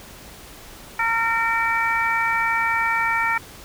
harmonic tone with a mistuned harmonic, 456.9 Hz, A#4, 35 cents flat, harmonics 2 / 3 / 4 / 5, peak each -24 / -24 / -24 / -24 dBFS, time 0.99-3.38 s, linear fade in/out 5 ms, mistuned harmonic 5, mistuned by +15 cents, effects pink hiss -42 dBFS RMS until 3.64 s

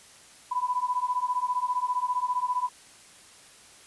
sine beating tone pair, 987.8 / 1002.8 Hz, B5 / B5, 0 / +26 cents, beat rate 15 Hz, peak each -28 dBFS, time 0.51-2.69 s, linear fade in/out 10 ms, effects white hiss -52 dBFS RMS until 3.86 s + resampled to 24000 Hz

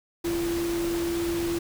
sine tone in noise, 340 Hz, F4, 46 cents flat, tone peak -25 dBFS, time 0.24-1.59 s, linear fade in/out 10 ms, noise pink, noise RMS -35 dBFS, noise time 0.24-1.59 s, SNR +7 dB, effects none

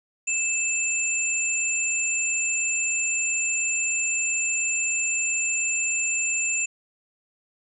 sine tone pair together, 2637 / 7213 Hz, E7 / A8, 0 / +42 cents, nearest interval octave + perfect fourth, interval 1742 cents, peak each -25 dBFS, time 0.27-6.66 s, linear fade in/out 10 ms, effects none

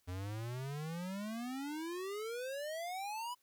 square exponential sweep, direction up, 87.9 to 1002 Hz, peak -40 dBFS, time 0.07-3.35 s, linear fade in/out 20 ms, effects white hiss -75 dBFS RMS until 3.42 s

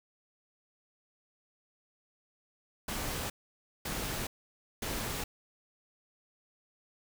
pink noise bursts, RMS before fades -36 dBFS, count 3, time 2.88-5.24 s, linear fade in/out 5 ms, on 420 ms, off 550 ms, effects none

